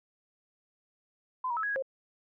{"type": "tone with pitch steps", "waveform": "sine", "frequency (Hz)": [1019, 951, 1302, 1665, 1651, 534], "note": ["C6", "A#5", "E6", "G#6", "G#6", "C5"], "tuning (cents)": [-46, 34, -22, 4, -11, 35], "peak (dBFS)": -29, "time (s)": [1.44, 1.824], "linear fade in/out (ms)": 5, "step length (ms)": 64, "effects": []}